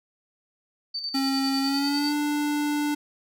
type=tone with tremolo; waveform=sine; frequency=4574 Hz; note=D8; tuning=47 cents flat; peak=-27 dBFS; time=0.94-2.13 s; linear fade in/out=10 ms; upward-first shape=square; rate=10 Hz; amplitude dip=50%
type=tone with pitch glide; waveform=square; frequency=270.2 to 294.7 Hz; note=C#4 to D4; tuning=-44 to +6 cents; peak=-24 dBFS; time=1.14-2.95 s; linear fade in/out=10 ms; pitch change=+150 cents; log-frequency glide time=1.6-2.12 s
effects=none